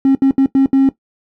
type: tone bursts at uneven times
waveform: triangle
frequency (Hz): 270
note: C#4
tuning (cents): -45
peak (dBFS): -4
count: 5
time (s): 0.05-0.15 / 0.22-0.31 / 0.38-0.46 / 0.55-0.66 / 0.73-0.89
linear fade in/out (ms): 2
effects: noise-tail reverb RT60 0.1 s tail -17 dB re dry + tanh soft clip ceiling -4 dBFS